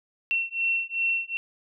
sine beating tone pair, 2712 / 2714.6 Hz, E7 / F7, +49 / -50 cents, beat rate 2.6 Hz, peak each -27 dBFS, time 0.31-1.37 s, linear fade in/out 0 ms, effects none

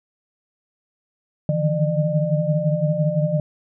sine tone cluster, 149 / 154.8 / 166.7 / 602 Hz, D3 / D#3 / E3 / D5, +25 / -9 / +20 / +43 cents, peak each -23 dBFS, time 1.49-3.4 s, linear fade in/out 2 ms, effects none

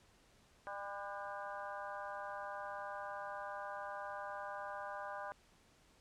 harmonic tone with a mistuned harmonic, 200 Hz, G3, 35 cents sharp, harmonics 3 / 4 / 5 / 6 / 7 / 8, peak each -48 / -48 / -48 / -51 / -52 / -52 dBFS, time 0.67-5.32 s, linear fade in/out 0 ms, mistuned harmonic 7, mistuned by +76 cents, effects pink hiss -68 dBFS RMS until 6 s + low-pass 9000 Hz 12 dB/octave

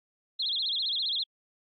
sine tone with vibrato, 3700 Hz, A#7, 14 cents flat, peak -27 dBFS, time 0.39-1.24 s, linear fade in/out 10 ms, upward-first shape sine, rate 15 Hz, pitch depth 240 cents each way, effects AAC 48 kbps

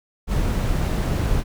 brown noise, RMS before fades -21 dBFS, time 0.27-1.44 s, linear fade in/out 50 ms, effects none

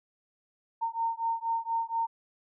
sine beating tone pair, 913 / 917.2 Hz, A#5 / A#5, -36 / -28 cents, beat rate 4.2 Hz, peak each -31 dBFS, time 0.81-2.07 s, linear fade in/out 20 ms, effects none

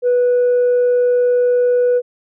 sine tone, 491.3 Hz, B4, 9 cents flat, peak -9 dBFS, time 0.02-2.02 s, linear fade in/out 50 ms, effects tanh soft clip ceiling -9 dBFS

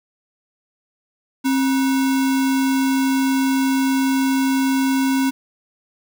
sine tone with sample-and-hold, 266.8 Hz, C4, 34 cents sharp, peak -15 dBFS, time 1.44-5.31 s, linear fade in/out 20 ms, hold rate 1225 Hz, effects none

